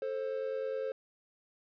triangle tone pair together, 440 / 529.8 Hz, A4 / C5, 0 / +22 cents, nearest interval minor third, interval 322 cents, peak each -35 / -33 dBFS, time 0.02-0.92 s, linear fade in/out 2 ms, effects resampled to 11025 Hz + 11-bit

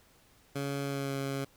15% pulse tone with pitch glide, 140 to 137.36 Hz, C#3 to C#3, +18 to -15 cents, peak -26 dBFS, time 0.55-1.45 s, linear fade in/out 10 ms, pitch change -33 cents, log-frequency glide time 0.83-1.17 s, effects pink hiss -63 dBFS RMS until 1.56 s

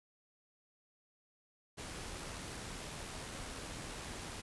pink noise with amplitude modulation, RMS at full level -44 dBFS, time 1.77-4.42 s, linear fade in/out 20 ms, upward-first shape sine, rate 80.5 Hz, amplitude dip 25%, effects resampled to 24000 Hz

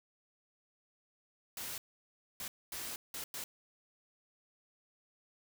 white noise bursts at uneven times, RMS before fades -42 dBFS, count 5, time 1.57-1.78 / 2.4-2.48 / 2.72-2.96 / 3.14-3.24 / 3.34-3.44 s, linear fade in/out 2 ms, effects none

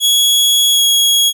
sawtooth tone with pitch glide, 3345 to 3318 Hz, G#7 to G#7, +12 to -2 cents, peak -6 dBFS, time 0-1.33 s, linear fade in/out 50 ms, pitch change -14 cents, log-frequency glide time 0.71-0.82 s, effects none

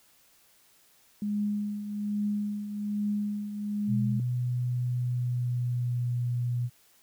sine tone with tremolo, 206.9 Hz, G#3, 6 cents flat, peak -25 dBFS, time 1.22-4.2 s, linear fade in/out 2 ms, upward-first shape triangle, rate 1.2 Hz, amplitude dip 65%
sine tone with pitch glide, 123.47 to 121.63 Hz, B2 to B2, 0 to -26 cents, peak -26 dBFS, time 3.87-6.7 s, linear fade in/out 50 ms, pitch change -26 cents, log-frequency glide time 4.97-6.21 s
effects white hiss -62 dBFS RMS until 7.02 s

